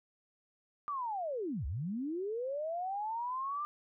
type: linear two-way sweep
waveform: sine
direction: down then up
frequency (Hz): 1200 to 58.27 to 1200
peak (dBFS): -34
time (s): 0.88-3.65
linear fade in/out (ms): 0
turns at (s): 1.66
effects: none